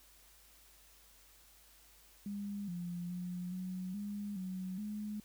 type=tone with pitch steps; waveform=sine; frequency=202.5 / 174.8 / 178.8 / 184.5 / 204.7 / 186.1 / 210.1 Hz; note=G#3 / F3 / F3 / F#3 / G#3 / F#3 / G#3; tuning=-43 / +2 / +41 / -5 / -25 / +10 / +20 cents; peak=-38 dBFS; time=2.26-5.2 s; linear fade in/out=2 ms; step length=420 ms; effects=added 50 Hz sine -67 dBFS peak until 5.24 s + white hiss -63 dBFS RMS until 5.24 s